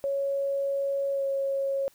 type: tone with pitch glide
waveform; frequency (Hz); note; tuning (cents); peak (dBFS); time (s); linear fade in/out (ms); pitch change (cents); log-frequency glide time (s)
sine; 554.4 to 547.7; C#5 to C#5; 0 to -21; -25; 0.04-1.88; 0; -21; 1.12-1.24
effects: white hiss -61 dBFS RMS until 1.94 s